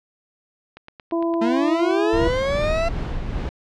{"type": "click train", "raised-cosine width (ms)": 0.3, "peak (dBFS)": -23, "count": 11, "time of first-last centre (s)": [0.77, 1.909], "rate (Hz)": 8.78}
{"type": "harmonic tone", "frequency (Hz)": 334.7, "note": "E4", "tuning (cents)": 26, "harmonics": [1, 2, 3], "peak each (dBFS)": [-20, -26, -30], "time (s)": [1.12, 2.28], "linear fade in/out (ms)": 5}
{"type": "linear sweep", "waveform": "40% pulse", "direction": "up", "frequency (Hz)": [219.1, 681], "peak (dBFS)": -19, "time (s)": [1.41, 2.89], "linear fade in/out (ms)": 10}
{"type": "noise with tremolo", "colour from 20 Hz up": "brown", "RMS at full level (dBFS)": -24, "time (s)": [2.13, 3.49], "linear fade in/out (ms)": 0, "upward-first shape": "sine", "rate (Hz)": 2.5, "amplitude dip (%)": 35}
{"effects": ["low-pass 4000 Hz 12 dB/octave"]}